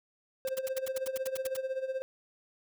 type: tone with tremolo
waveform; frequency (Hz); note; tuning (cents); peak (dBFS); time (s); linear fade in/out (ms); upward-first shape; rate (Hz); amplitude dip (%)
triangle; 526; C5; +9; -27; 0.45-2.02; 0; sine; 16; 75
type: noise bursts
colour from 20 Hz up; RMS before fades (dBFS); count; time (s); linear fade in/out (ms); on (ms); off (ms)
white; -39; 12; 0.47-1.569; 5; 21; 77
effects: none